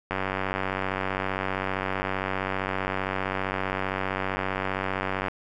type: click train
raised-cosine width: 0.5 ms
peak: -12 dBFS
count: 494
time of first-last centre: 0.11-5.283 s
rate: 95.3 Hz
effects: none